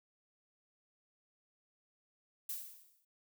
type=noise with exponential decay; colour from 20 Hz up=violet; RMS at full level=-38 dBFS; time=2.49-3.05 s; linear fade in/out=5 ms; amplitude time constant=120 ms; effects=none